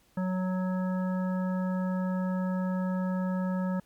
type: harmonic tone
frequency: 185 Hz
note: F#3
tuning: in tune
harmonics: 1 / 3 / 5 / 7 / 9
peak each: -27 / -37 / -41 / -44 / -46 dBFS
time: 0.17-3.8 s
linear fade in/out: 5 ms
effects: pink hiss -65 dBFS RMS until 3.85 s + MP3 96 kbps